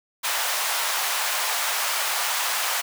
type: high-pass noise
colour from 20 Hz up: pink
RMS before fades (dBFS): -25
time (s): 0.23-2.82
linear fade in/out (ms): 20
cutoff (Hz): 740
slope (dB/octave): 24
effects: none